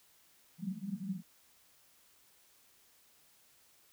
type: band-pass noise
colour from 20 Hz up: white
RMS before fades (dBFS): -40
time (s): 0.58-1.23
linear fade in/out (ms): 50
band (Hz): 170 to 210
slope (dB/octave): 96
effects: white hiss -66 dBFS RMS until 3.92 s